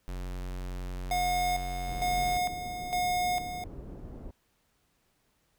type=tone; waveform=square; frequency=45.48 Hz; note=F#1; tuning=29 cents flat; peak=-35 dBFS; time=0.08-2.37 s; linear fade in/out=0 ms
type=tone with tremolo; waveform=square; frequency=720 Hz; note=F#5; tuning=47 cents flat; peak=-27 dBFS; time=1.11-3.64 s; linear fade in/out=2 ms; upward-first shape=square; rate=1.1 Hz; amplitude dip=65%
type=low-pass noise; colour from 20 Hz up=pink; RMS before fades=-43 dBFS; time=1.87-4.31 s; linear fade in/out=5 ms; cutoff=450 Hz; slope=12 dB/octave
effects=pink hiss -72 dBFS RMS until 5.58 s